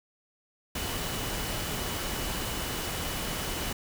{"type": "tone in noise", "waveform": "sine", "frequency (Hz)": 2960, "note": "F#7", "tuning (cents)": 0, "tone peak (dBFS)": -43, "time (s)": [0.75, 3.73], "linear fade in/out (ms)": 5, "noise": "pink", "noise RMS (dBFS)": -33, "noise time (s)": [0.75, 3.73], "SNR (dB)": -13, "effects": []}